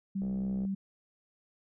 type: tone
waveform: sine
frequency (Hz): 194.5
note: G3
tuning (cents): -13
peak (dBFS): -30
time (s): 0.15-0.75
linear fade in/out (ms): 10
type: click train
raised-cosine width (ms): 2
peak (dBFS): -32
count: 29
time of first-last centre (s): 0.22-0.651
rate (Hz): 65
effects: none